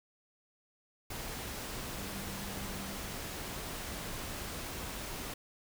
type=tone in noise; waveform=sine; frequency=196 Hz; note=G3; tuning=in tune; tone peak=-45 dBFS; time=1.97-2.97 s; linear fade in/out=5 ms; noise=pink; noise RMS=-41 dBFS; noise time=1.1-5.34 s; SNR=-7 dB; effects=none